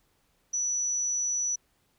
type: tone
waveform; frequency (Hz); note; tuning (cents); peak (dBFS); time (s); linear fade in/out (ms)
sine; 5920; F#8; 0; -26; 0.53-1.56; 10
effects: pink hiss -70 dBFS RMS until 1.98 s